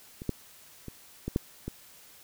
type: clicks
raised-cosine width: 3 ms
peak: -26 / -15 / -26 / -19 / -12 / -21 dBFS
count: 6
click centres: 0.219 / 0.293 / 0.883 / 1.28 / 1.361 / 1.68 s
effects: white hiss -54 dBFS RMS until 2.23 s